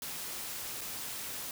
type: noise with dropouts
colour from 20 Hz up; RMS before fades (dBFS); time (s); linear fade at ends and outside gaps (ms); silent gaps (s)
white; -40; 0.02-1.51; 1; 0.809-0.813
effects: none